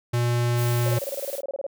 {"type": "tone", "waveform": "square", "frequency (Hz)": 120, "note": "B2", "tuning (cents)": -49, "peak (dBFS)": -21, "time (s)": [0.13, 0.99], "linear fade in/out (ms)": 10}
{"type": "noise", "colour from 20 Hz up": "blue", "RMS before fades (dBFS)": -36, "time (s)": [0.55, 1.42], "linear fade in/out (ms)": 50}
{"type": "tone bursts", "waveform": "sine", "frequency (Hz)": 554.4, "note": "C#5", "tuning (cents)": 0, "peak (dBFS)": -26, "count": 16, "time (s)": [0.86, 1.666], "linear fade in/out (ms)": 2, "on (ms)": 26, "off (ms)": 26}
{"effects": []}